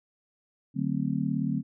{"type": "chord", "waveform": "sine", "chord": "D dominant seventh", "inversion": "none", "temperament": "equal with one note detuned", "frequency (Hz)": [146.83, 185, 223.1, 261.6], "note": ["D3", "F#3", "A3", "C4"], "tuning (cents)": [0, 0, 24, 0], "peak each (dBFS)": -31, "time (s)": [0.74, 1.63], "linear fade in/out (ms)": 50, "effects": []}